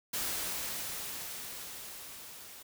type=noise with level ramp; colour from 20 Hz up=white; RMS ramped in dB=-34 to -50 dBFS; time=0.13-2.63 s; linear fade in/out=10 ms; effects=none